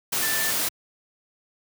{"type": "tone in noise", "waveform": "sine", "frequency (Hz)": 1768, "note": "A6", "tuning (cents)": 8, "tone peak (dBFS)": -28, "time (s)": [0.22, 0.51], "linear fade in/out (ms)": 10, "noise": "white", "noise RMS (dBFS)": -25, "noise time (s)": [0.12, 0.69], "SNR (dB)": -6, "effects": ["high-pass 100 Hz 12 dB/octave"]}